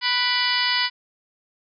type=harmonic tone with a mistuned harmonic; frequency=493.9 Hz; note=B4; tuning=in tune; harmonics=2 / 3 / 4 / 5 / 6 / 7 / 8 / 9 / 10; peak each=-28 / -30 / -25 / -31 / -26 / -31 / -31 / -27 / -27 dBFS; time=0.01-0.9 s; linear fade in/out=50 ms; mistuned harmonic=5; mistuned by=-75 cents; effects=none